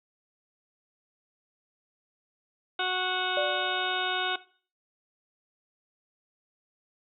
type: harmonic tone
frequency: 368.3 Hz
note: F#4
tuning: 8 cents flat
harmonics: 1 / 2 / 3 / 4 / 6 / 7 / 8 / 9 / 10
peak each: -36 / -32 / -37 / -31 / -38 / -42 / -36 / -44 / -34 dBFS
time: 2.79-4.36 s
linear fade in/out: 5 ms
type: tone with exponential decay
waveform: sine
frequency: 587.3 Hz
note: D5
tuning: in tune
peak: -24 dBFS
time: 3.37-4.2 s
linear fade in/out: 1 ms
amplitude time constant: 180 ms
effects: noise-tail reverb RT60 0.4 s tail -17 dB re dry